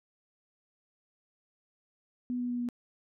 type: tone with pitch steps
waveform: sine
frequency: 246.9 / 245.2 / 243.5 / 241.8 Hz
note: B3 / B3 / B3 / B3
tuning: 0 / -12 / -24 / -36 cents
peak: -30 dBFS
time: 2.3-2.688 s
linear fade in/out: 0 ms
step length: 97 ms
effects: none